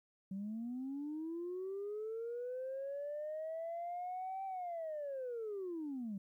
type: linear two-way sweep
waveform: sine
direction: up then down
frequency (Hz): 187.9 to 778 to 187.9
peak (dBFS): -38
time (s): 0.31-6.18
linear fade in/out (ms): 5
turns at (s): 4.45
effects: tanh soft clip ceiling -36 dBFS + 13-bit